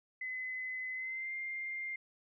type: tone with pitch glide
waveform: sine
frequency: 2028 to 2106 Hz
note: B6 to C7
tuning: +45 to +11 cents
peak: -37 dBFS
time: 0.21-1.96 s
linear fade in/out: 5 ms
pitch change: +66 cents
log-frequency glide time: 0.93-1.33 s
effects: none